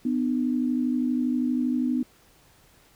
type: tone pair together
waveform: sine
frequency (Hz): 249.6 / 302.1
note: B3 / D4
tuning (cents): +19 / +49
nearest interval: minor third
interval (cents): 330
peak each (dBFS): -23 / -28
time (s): 0.05-2.03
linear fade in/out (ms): 5
effects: pink hiss -58 dBFS RMS until 2.95 s